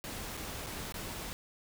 pink noise with dropouts, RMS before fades -41 dBFS, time 0.04-1.33 s, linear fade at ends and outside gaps 0 ms, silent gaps 0.369-0.374 / 0.663-0.668 / 0.923-0.942 s, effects none

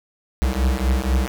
square beating tone pair, 62.4 / 66.5 Hz, B1 / C2, +19 / +29 cents, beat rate 4.1 Hz, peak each -21 dBFS, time 0.42-1.28 s, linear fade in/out 0 ms, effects none

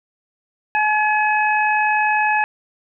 harmonic tone, 850 Hz, G#5, 40 cents sharp, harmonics 1 / 2 / 3, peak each -17 / -20 / -22 dBFS, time 0.75-2.44 s, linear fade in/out 0 ms, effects none

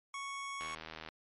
25% pulse tone, 1108.7 Hz, C#6, in tune, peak -36 dBFS, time 0.14-0.75 s, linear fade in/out 2 ms
click train, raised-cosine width 0.3 ms, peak -28 dBFS, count 39, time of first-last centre 0.61-1.087 s, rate 79.6 Hz
effects MP3 48 kbps

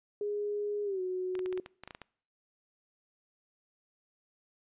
sine tone with pitch glide, 413.4 to 368.3 Hz, G#4 to F#4, -8 to -8 cents, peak -31 dBFS, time 0.21-1.6 s, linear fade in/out 2 ms, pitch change -200 cents, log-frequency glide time 0.84-1.01 s
clicks, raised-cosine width 0.3 ms, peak -28 dBFS, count 11, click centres 1.353 / 1.392 / 1.46 / 1.527 / 1.576 / 1.661 / 1.836 / 1.876 / 1.908 / 1.949 / 2.017 s
effects noise-tail reverb RT60 0.6 s tail -24 dB re dry + resampled to 8000 Hz

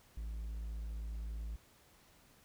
triangle tone, 55 Hz, A1, in tune, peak -37 dBFS, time 0.17-1.56 s, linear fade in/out 5 ms, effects pink hiss -65 dBFS RMS until 2.44 s

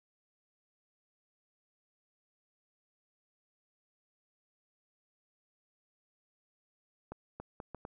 accelerating click train, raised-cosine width 1 ms, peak -28 dBFS, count 5, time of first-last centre 7.12-7.851 s, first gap 280 ms, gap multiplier 0.72, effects none

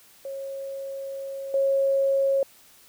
sine tone with level steps, 546 Hz, C#5, 26 cents flat, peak -31 / -19 dBFS, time 0.25-2.43 s, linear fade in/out 2 ms, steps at 1.54 s, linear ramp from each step 2 ms, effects white hiss -54 dBFS RMS until 2.88 s

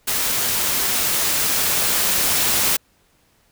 white noise with level ramp, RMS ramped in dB -21 to -18 dBFS, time 0.07-2.77 s, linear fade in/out 10 ms, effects pink hiss -60 dBFS RMS until 3.51 s

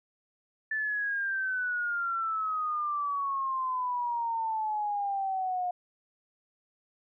sine exponential sweep, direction down, 1760 to 714 Hz, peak -28 dBFS, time 0.71-5.71 s, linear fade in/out 5 ms, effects none

